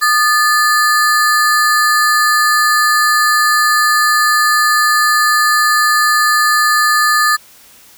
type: ring-modulated tone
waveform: square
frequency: 1480 Hz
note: F#6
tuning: in tune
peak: -7 dBFS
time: 0.01-7.37 s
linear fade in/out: 20 ms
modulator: 258 Hz
effects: white hiss -43 dBFS RMS until 7.97 s